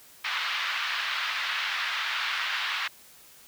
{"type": "band-pass noise", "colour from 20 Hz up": "pink", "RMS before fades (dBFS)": -30, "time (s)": [0.24, 2.88], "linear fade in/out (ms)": 10, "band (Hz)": [1200, 3900], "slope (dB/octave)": 24, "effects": ["white hiss -53 dBFS RMS until 3.47 s"]}